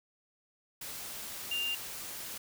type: tone in noise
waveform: sine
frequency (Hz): 2796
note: F7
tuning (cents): +1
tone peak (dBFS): -31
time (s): 1.51-1.75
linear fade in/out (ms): 5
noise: white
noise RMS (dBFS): -42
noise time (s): 0.81-2.38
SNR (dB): +8
effects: none